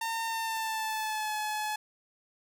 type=tone with pitch glide; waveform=sawtooth; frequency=909 to 853 Hz; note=A#5 to G#5; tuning=-44 to +46 cents; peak=-27 dBFS; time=0.01-1.76 s; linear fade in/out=5 ms; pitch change=-110 cents; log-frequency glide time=0.26-1.35 s; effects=none